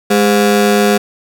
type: ring-modulated tone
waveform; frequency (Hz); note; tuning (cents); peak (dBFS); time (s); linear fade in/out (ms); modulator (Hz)
30% pulse; 308.2; D#4; -16; -3; 0.1-0.98; 10; 100
effects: none